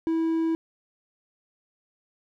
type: tone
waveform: triangle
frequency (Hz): 326.1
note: E4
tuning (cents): -19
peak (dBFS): -20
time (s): 0.07-0.55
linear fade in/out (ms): 0
effects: none